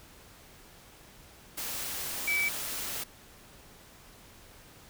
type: tone in noise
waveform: sine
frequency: 2299 Hz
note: D7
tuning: 37 cents flat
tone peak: -26 dBFS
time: 2.27-2.49 s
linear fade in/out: 10 ms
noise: white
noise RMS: -36 dBFS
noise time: 1.57-3.04 s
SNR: +7 dB
effects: pink hiss -54 dBFS RMS until 4.89 s